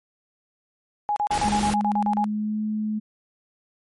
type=tone bursts; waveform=sine; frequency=830.6 Hz; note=G#5; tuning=in tune; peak=-20 dBFS; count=11; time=1.09-2.242 s; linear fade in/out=0 ms; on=72 ms; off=36 ms
type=noise; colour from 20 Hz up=pink; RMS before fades=-29 dBFS; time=1.31-1.74 s; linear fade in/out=2 ms
type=tone with pitch glide; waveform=sine; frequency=207.7 to 214.2 Hz; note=G#3 to A3; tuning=0 to -46 cents; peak=-23 dBFS; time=1.44-3 s; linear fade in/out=20 ms; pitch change=+54 cents; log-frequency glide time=1.99-2.61 s
effects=MP3 48 kbps